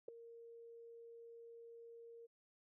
sine tone with ADSR envelope, 464.2 Hz, A#4, 7 cents flat, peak -39 dBFS, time 0.08-2.27 s, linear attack 5 ms, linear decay 4 ms, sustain -15 dB, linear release 20 ms, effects none

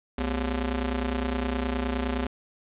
sawtooth ring-modulated tone, 157.5 Hz, D#3, 21 cents sharp, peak -19 dBFS, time 0.18-2.27 s, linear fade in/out 5 ms, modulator 93.6 Hz, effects resampled to 8000 Hz + 8-bit

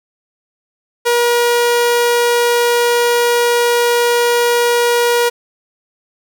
sawtooth tone, 478.1 Hz, A#4, 44 cents sharp, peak -7 dBFS, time 1.05-5.3 s, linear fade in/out 20 ms, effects none

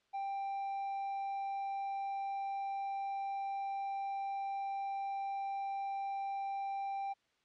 triangle tone, 788 Hz, G5, 9 cents sharp, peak -34 dBFS, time 0.13-7.14 s, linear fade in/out 20 ms, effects white hiss -75 dBFS RMS until 7.44 s + low-pass 4000 Hz 12 dB/octave

